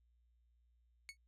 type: tone with exponential decay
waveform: sawtooth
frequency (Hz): 2211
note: C#7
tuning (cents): -5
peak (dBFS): -39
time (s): 1.09-1.17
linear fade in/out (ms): 0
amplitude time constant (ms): 16
effects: added 59 Hz sine -70 dBFS peak until 1.27 s + low-pass 10000 Hz 12 dB/octave